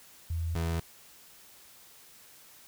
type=tone pair in turn; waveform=sine / 30% pulse; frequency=83 / 83 Hz; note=E2 / E2; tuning=+12 / +12 cents; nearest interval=unison; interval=0 cents; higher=neither; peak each=-29 / -26 dBFS; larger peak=second; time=0.3-0.55 / 0.55-0.8 s; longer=neither; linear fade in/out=5 ms; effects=white hiss -55 dBFS RMS until 2.67 s